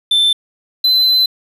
triangle tone pair in turn, 3544 / 4046 Hz, A7 / B7, +12 / +41 cents, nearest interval major second, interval 229 cents, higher second, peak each -8 dBFS, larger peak neither, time 0.11-0.33 / 0.84-1.26 s, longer second, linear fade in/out 5 ms, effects resampled to 32000 Hz + 7-bit

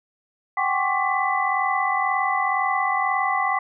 sine tone cluster, 758 / 800 / 1079 / 1156 / 1998 Hz, F#5 / G5 / C#6 / D6 / B6, +42 / +35 / -47 / -28 / +20 cents, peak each -26 dBFS, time 0.57-3.59 s, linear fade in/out 5 ms, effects none

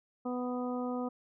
harmonic tone, 248.4 Hz, B3, 10 cents sharp, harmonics 1 / 2 / 3 / 4 / 5, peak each -34 / -38 / -42 / -46 / -45 dBFS, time 0.25-1.09 s, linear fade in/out 10 ms, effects none

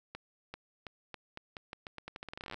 accelerating click train, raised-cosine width 0.3 ms, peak -26 dBFS, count 24, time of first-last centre 0.15-2.543 s, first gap 390 ms, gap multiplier 0.84, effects none

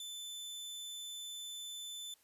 sawtooth tone, 3520 Hz, A7, in tune, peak -40 dBFS, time 0-2.14 s, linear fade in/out 2 ms, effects white hiss -70 dBFS RMS until 2.23 s + resampled to 32000 Hz

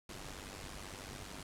pink noise with amplitude modulation, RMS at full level -44 dBFS, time 0.09-1.43 s, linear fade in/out 5 ms, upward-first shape sine, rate 98.2 Hz, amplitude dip 70%, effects low-pass 10000 Hz 12 dB/octave

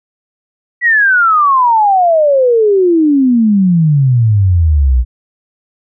sine exponential sweep, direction down, 1966 to 58.27 Hz, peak -6 dBFS, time 0.81-5.05 s, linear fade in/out 50 ms, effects none

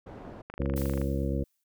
white low-pass noise, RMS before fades -44 dBFS, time 0.06-0.42 s, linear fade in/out 10 ms, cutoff 510 Hz, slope 12 dB/octave
click train, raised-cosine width 0.5 ms, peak -25 dBFS, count 14, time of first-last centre 0.5-1.016 s, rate 25.2 Hz
harmonic tone, 68.4 Hz, C#2, 23 cents flat, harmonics 1 / 2 / 3 / 4 / 5 / 7 / 8, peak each -30 / -33 / -35 / -36 / -37 / -38 / -39 dBFS, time 0.59-1.44 s, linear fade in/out 10 ms
blue noise with exponential decay, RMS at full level -40 dBFS, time 0.76-1.64 s, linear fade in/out 5 ms, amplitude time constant 190 ms
effects none

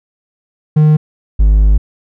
triangle tone pair in turn, 153 / 51.44 Hz, D#3 / G#1, -29 / -16 cents, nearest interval octave + perfect fifth, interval 1887 cents, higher first, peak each -3 dBFS, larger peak neither, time 0.76-0.97 / 1.39-1.78 s, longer second, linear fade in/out 10 ms, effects none

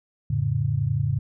sine chord, F augmented, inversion none, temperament equal with one note detuned, 87.31 / 110 / 141.1 Hz, F2 / A2 / C#3, 0 / 0 / +31 cents, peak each -30 / -24 / -24 dBFS, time 0.3-1.19 s, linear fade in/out 5 ms, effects none

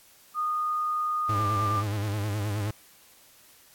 sine tone with pitch glide, 1230 to 1190.8 Hz, D#6 to D6, -20 to +24 cents, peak -25 dBFS, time 0.34-1.84 s, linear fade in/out 50 ms, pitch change -56 cents, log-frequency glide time 1.31-1.43 s
45% pulse tone with vibrato, 103.83 Hz, G#2, in tune, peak -27 dBFS, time 1.29-2.71 s, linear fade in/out 5 ms, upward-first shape sine, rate 9.5 Hz, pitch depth 76 cents each way
effects white hiss -56 dBFS RMS until 3.74 s + AAC 64 kbps

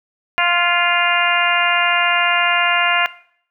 harmonic tone with a mistuned harmonic, 349.2 Hz, F4, in tune, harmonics 2 / 3 / 4 / 5 / 6 / 7 / 8, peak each -21 / -21 / -21 / -21 / -21 / -21 / -21 dBFS, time 0.38-3.06 s, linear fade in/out 0 ms, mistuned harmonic 5, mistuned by -18 cents, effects noise-tail reverb RT60 0.6 s tail -18 dB re dry

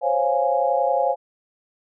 sine chord, Db major seventh, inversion third, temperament equal, 523.3 / 554.4 / 698.5 / 830.6 Hz, C5 / Db5 / F5 / Ab5, 0 / 0 / 0 / 0 cents, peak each -23 dBFS, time 0.01-1.16 s, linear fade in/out 50 ms, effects none

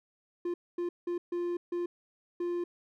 triangle tone bursts at uneven times, 349.2 Hz, F4, in tune, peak -28 dBFS, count 6, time 0.45-0.54 / 0.78-0.89 / 1.07-1.18 / 1.32-1.57 / 1.72-1.86 / 2.4-2.64 s, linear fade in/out 5 ms, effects none

